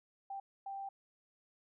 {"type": "tone bursts at uneven times", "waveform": "sine", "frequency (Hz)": 786, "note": "G5", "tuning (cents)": 4, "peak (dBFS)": -40, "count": 2, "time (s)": [[0.3, 0.4], [0.66, 0.89]], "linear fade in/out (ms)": 5, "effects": []}